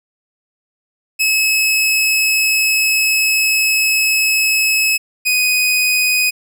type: tone pair in turn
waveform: sawtooth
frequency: 2581 / 2496 Hz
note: E7 / D#7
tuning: -37 / +5 cents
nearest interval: minor second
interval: 58 cents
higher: first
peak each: -9 dBFS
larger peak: neither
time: 1.19-4.98 / 5.25-6.31 s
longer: first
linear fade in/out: 20 ms
effects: none